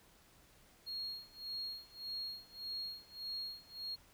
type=tone with tremolo; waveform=triangle; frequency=4281 Hz; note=C8; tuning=39 cents sharp; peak=-36 dBFS; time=0.86-3.96 s; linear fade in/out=20 ms; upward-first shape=sine; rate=1.7 Hz; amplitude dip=95%; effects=tanh soft clip ceiling -36 dBFS + pink hiss -65 dBFS RMS until 4.13 s